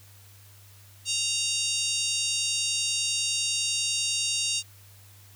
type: harmonic tone with a mistuned harmonic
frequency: 930 Hz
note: A#5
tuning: 4 cents flat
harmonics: 3 / 4 / 5 / 6 / 7 / 8 / 9 / 10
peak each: -31 / -32 / -33 / -34 / -34 / -35 / -36 / -36 dBFS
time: 1.05-4.63 s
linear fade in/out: 50 ms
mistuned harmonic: 8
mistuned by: -48 cents
effects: added 99 Hz sine -51 dBFS peak until 5.35 s + white hiss -55 dBFS RMS until 5.35 s